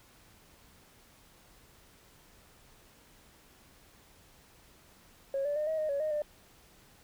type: tone with pitch steps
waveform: sine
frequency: 547 / 581 / 606 / 634 / 618 / 562 / 618 / 597 Hz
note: C#5 / D5 / D#5 / D#5 / D#5 / C#5 / D#5 / D5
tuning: -23 / -19 / -46 / +32 / -12 / +24 / -12 / +28 cents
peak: -28 dBFS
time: 5.34-6.22 s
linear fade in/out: 2 ms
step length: 110 ms
effects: tanh soft clip ceiling -25 dBFS + pink hiss -60 dBFS RMS until 7.03 s